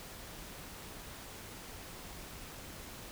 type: silence
effects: pink hiss -48 dBFS RMS until 3.11 s